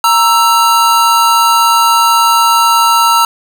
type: tone pair together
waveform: square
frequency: 932.3 / 1324.5 Hz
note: A#5 / E6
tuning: 0 / +8 cents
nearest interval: tritone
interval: 608 cents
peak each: -10 dBFS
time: 0.04-3.25 s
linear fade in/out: 2 ms
effects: none